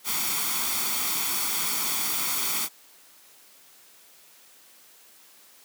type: noise with comb filter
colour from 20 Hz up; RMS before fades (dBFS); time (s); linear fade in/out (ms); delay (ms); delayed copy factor
white; -27; 0.04-2.69; 50; 0.88; +0.6
effects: white hiss -54 dBFS RMS until 5.64 s + high-pass 200 Hz 12 dB/octave